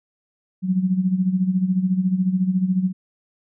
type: tone with tremolo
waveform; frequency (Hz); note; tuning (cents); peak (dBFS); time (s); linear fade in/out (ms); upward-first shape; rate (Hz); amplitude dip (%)
sine; 185.7; F#3; +7; -14; 0.62-2.93; 50; sine; 14; 70
effects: none